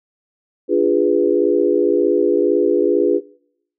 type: chord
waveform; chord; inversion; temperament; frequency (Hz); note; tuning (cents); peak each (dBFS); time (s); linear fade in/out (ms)
sine; D diminished seventh; none; equal with one note detuned; 293.7 / 349.2 / 411.2 / 493.9; D4 / F4 / Ab4 / Cb5; 0 / 0 / -17 / 0; -20 / -17 / -17 / -19; 0.68-3.21; 50
effects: noise-tail reverb RT60 0.7 s tail -22 dB re dry